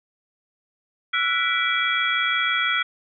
sine tone cluster, 1339 / 1465 / 1974 / 2326 / 3323 Hz, E6 / F#6 / B6 / D7 / G#7, +27 / -18 / -1 / -17 / 0 cents, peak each -26 dBFS, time 1.13-2.83 s, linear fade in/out 10 ms, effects none

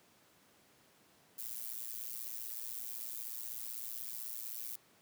violet noise with amplitude modulation, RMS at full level -39 dBFS, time 1.38-4.76 s, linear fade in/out 5 ms, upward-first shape sine, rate 116 Hz, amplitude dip 100%, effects pink hiss -66 dBFS RMS until 5.01 s + high-pass 150 Hz 12 dB/octave

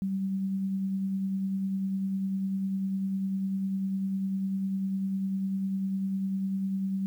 sine tone with tremolo, 193 Hz, G3, 27 cents flat, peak -26 dBFS, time 0.02-7.06 s, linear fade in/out 0 ms, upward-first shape sine, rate 10 Hz, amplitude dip 25%, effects 10-bit

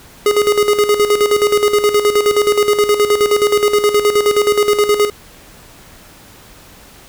square tone with tremolo, 415.3 Hz, G#4, in tune, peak -9 dBFS, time 0.26-5.1 s, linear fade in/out 2 ms, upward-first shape square, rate 9.5 Hz, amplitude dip 65%, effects pink hiss -41 dBFS RMS until 7.08 s

